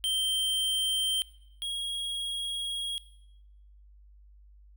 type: tone pair in turn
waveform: square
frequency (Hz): 3136 / 3294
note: G7 / G#7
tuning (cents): 0 / -15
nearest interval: minor second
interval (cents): 85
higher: second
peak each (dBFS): -27 / -32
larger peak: first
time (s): 0.04-1.22 / 1.62-2.98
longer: second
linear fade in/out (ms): 0
effects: noise-tail reverb RT60 1.0 s tail -21 dB re dry + added 50 Hz sine -52 dBFS peak until 4.76 s